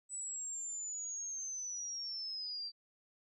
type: linear sweep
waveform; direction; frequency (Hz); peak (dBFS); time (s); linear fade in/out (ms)
sine; down; 7970 to 4652; -39; 0.09-2.72; 50
effects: none